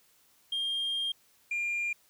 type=tone pair in turn; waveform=sine; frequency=3211 / 2400 Hz; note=G7 / D7; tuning=+41 / +37 cents; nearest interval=perfect fourth; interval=504 cents; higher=first; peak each=-27 dBFS; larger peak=neither; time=0.52-1.12 / 1.51-1.93 s; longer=first; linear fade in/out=5 ms; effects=tanh soft clip ceiling -27 dBFS + white hiss -65 dBFS RMS until 2.09 s